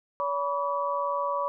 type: tone cluster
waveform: sine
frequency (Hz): 568 / 979 / 1141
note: C#5 / B5 / C#6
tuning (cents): +42 / -15 / +50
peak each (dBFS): -30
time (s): 0.2-1.48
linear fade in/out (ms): 0
effects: none